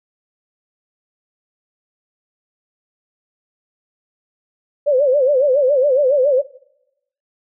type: tone with vibrato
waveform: sine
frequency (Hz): 546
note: C#5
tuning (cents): -26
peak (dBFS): -11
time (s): 4.86-6.42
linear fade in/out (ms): 20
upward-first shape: sine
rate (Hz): 7.2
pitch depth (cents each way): 150
effects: noise-tail reverb RT60 0.8 s tail -19 dB re dry